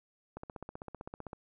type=click train; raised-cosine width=1 ms; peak=-28 dBFS; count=16; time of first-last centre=0.37-1.332 s; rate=15.6 Hz; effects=none